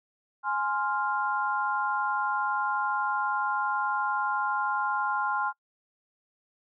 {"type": "chord", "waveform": "sine", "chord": "F minor", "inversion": "first", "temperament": "equal with one note detuned", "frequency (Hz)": [834.5, 1046.5, 1396.9], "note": ["Ab5", "C6", "F6"], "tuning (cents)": [8, 0, 0], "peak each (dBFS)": -30, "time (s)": [0.43, 5.53], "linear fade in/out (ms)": 50, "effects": ["noise-tail reverb RT60 0.1 s tail -24 dB re dry"]}